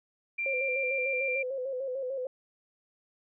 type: tone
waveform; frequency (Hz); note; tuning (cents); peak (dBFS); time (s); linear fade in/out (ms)
sine; 2370; D7; +15; -29; 0.38-1.43; 10
type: tone with vibrato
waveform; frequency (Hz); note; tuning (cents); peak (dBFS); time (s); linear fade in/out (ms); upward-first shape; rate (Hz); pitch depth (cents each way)
sine; 523.3; C5; 0; -31; 0.46-2.27; 2; square; 6.7; 61
effects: none